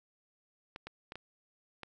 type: clicks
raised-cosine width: 0.3 ms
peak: -27 dBFS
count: 5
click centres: 0.761 / 0.87 / 1.121 / 1.156 / 1.833 s
effects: none